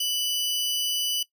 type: tone pair together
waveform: sawtooth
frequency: 2973 / 4831 Hz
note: F#7 / D8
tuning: +8 / +48 cents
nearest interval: minor sixth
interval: 840 cents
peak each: -22 / -31 dBFS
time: 0-1.23 s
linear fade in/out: 5 ms
effects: noise-tail reverb RT60 0.1 s tail -18 dB re dry